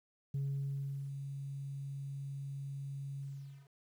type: tone with ADSR envelope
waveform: sine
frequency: 138.59 Hz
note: C#3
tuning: in tune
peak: -31 dBFS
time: 0.34-3.69 s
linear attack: 6 ms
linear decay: 750 ms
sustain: -8 dB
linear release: 470 ms
effects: tanh soft clip ceiling -31 dBFS + 11-bit